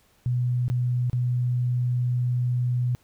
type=tone with dropouts; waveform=sine; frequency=123.47 Hz; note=B2; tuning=in tune; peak=-21 dBFS; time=0.26-2.95 s; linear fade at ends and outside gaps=0 ms; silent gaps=0.681-0.7 / 1.098-1.131 s; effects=pink hiss -62 dBFS RMS until 3.03 s